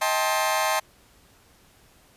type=chord; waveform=sawtooth; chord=A half-diminished seventh; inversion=second; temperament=just; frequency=633.6 / 792 / 880 / 1056 Hz; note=Eb5 / G5 / A5 / C6; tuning=+31 / +18 / 0 / +16 cents; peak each=-23 / -24 / -24 / -23 dBFS; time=0.01-0.8 s; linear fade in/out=10 ms; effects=pink hiss -57 dBFS RMS until 2.16 s + resampled to 32000 Hz